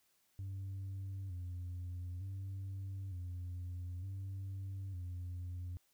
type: tone with vibrato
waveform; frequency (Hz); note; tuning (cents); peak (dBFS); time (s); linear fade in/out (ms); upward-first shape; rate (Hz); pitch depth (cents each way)
sine; 92.8; F#2; +6; -38; 0.39-5.77; 0; square; 0.55; 71
effects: tanh soft clip ceiling -39 dBFS + white hiss -75 dBFS RMS until 5.93 s